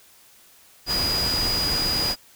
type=tone in noise; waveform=sine; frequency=4908 Hz; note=D#8; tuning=25 cents flat; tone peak=-22 dBFS; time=0.86-2.16 s; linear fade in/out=50 ms; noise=pink; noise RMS=-28 dBFS; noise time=0.86-2.16 s; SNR=+3 dB; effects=white hiss -53 dBFS RMS until 2.35 s